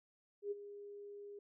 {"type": "tone with ADSR envelope", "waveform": "sine", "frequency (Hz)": 407.5, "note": "G#4", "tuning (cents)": -33, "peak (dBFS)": -35, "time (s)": [0.42, 1.39], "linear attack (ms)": 92, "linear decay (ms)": 24, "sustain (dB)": -13, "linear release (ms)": 4, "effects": []}